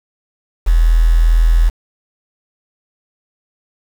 sine tone with quantisation, 41.18 Hz, E1, 1 cent flat, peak -7 dBFS, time 0.66-1.7 s, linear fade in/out 20 ms, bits 5, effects none

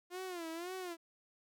sawtooth tone with vibrato, 348.8 Hz, F4, 2 cents flat, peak -37 dBFS, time 0.1-0.97 s, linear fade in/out 50 ms, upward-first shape sine, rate 1.9 Hz, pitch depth 130 cents each way, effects none

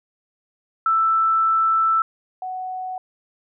sine tone pair in turn, 1324 / 743.1 Hz, E6 / F#5, +7 / +7 cents, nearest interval minor seventh, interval 1000 cents, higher first, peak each -15 / -26 dBFS, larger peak first, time 0.86-2.02 / 2.42-2.98 s, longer first, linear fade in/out 2 ms, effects none

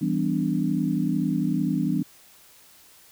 sine chord, E minor seventh, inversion none, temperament equal with one note detuned, 164.81 / 196 / 251.4 / 293.7 Hz, E3 / G3 / B3 / D4, 0 / 0 / +31 / 0 cents, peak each -27 dBFS, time 0.01-2.03 s, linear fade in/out 10 ms, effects white hiss -53 dBFS RMS until 3.11 s

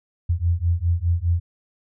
sine beating tone pair, 83.5 / 88.4 Hz, E2 / F2, +23 / +22 cents, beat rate 4.9 Hz, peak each -21 dBFS, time 0.29-1.4 s, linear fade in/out 10 ms, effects none

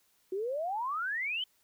sine exponential sweep, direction up, 363.7 to 3136 Hz, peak -31 dBFS, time 0.32-1.44 s, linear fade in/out 5 ms, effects white hiss -70 dBFS RMS until 1.63 s

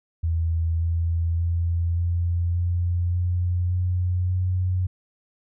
sine tone with pitch steps, 82.41 / 83.66 / 84.92 / 86.21 / 87.51 / 88.84 / 90.18 / 91.55 Hz, E2 / E2 / F2 / F2 / F2 / F2 / F#2 / F#2, 0 / +26 / -48 / -22 / +4 / +30 / -44 / -18 cents, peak -20 dBFS, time 0.23-4.87 s, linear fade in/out 10 ms, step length 580 ms, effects none

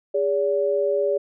sine tone pair together, 408.1 / 572 Hz, G#4 / D5, -30 / -46 cents, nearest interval tritone, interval 584 cents, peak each -22 / -21 dBFS, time 0.14-1.18 s, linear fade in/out 10 ms, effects none

